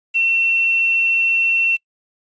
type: tone with quantisation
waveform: sine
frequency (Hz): 2707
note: E7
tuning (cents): +45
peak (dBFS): -14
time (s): 0.14-1.77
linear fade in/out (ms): 20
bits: 7
effects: noise-tail reverb RT60 0.1 s tail -23 dB re dry + resampled to 16000 Hz